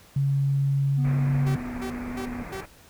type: tone with pitch glide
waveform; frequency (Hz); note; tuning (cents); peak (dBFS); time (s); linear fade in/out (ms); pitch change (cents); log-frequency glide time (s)
sine; 138.59 to 139.39; C#3 to C#3; 0 to +10; -20; 0.16-1.56; 5; +10; 0.89-0.98
type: tone with vibrato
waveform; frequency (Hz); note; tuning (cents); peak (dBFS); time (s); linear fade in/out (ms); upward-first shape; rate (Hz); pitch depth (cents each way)
triangle; 245.5; B3; -10; -30; 0.97-2.44; 20; sine; 1.9; 10
type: low-pass noise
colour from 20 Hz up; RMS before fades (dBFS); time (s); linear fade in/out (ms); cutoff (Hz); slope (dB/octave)
pink; -38; 1.04-2.66; 10; 2500; 96
type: tone bursts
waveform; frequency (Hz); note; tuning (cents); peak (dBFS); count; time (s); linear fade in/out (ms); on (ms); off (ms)
sawtooth; 384.2; G4; -35; -29; 4; 1.46-2.612; 10; 93; 260
effects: pink hiss -53 dBFS RMS until 2.89 s